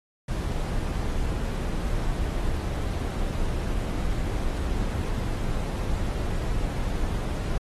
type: noise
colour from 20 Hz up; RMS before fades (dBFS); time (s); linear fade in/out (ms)
brown; -27; 0.28-7.58; 5
effects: AAC 32 kbps